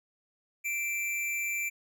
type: tone with amplitude modulation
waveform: square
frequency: 2349 Hz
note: D7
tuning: in tune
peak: -29 dBFS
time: 0.64-1.7 s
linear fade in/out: 20 ms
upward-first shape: sine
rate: 265 Hz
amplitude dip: 35%
effects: none